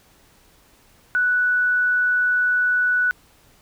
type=tone; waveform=sine; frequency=1480 Hz; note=F#6; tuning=in tune; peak=-16 dBFS; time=1.15-3.11 s; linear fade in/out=0 ms; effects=pink hiss -55 dBFS RMS until 3.61 s